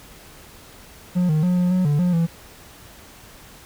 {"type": "tone with pitch steps", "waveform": "triangle", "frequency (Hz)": [179.2, 154.5, 179.9, 178.8, 183.6, 146.2, 178.4, 166.8], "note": ["F3", "D#3", "F#3", "F3", "F#3", "D3", "F3", "E3"], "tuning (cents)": [45, -12, -48, 41, -13, -7, 37, 21], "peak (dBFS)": -14, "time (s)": [1.15, 2.27], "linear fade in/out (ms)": 20, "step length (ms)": 140, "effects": ["pink hiss -45 dBFS RMS until 3.65 s"]}